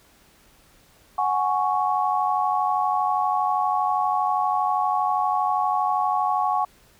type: chord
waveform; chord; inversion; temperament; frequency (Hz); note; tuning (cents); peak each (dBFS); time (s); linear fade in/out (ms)
sine; F# suspended second; none; just; 740 / 832.5 / 1110; F#5 / G#5 / C#6; 0 / +4 / +2; -24; 1.18-6.65; 5
effects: pink hiss -56 dBFS RMS until 6.99 s